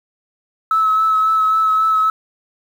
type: tone with vibrato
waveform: sine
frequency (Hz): 1297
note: E6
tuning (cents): -28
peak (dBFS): -11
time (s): 0.71-2.1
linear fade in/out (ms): 2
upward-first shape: sine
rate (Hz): 3.7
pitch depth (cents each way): 17
effects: tanh soft clip ceiling -7 dBFS + 7-bit